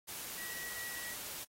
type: tone in noise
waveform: sine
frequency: 1926 Hz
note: B6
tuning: 44 cents flat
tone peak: -45 dBFS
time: 0.37-1.15 s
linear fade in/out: 20 ms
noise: white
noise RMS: -44 dBFS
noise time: 0.07-1.45 s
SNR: -4 dB
effects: AAC 48 kbps